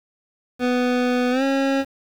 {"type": "tone with pitch glide", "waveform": "25% pulse", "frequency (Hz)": [248.1, 272.1], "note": ["B3", "C#4"], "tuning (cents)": [8, -32], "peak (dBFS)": -14, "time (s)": [0.59, 1.85], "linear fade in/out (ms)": 50, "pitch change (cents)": 160, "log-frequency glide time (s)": [1.31, 1.43], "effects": ["low-pass 4000 Hz 12 dB/octave", "7-bit"]}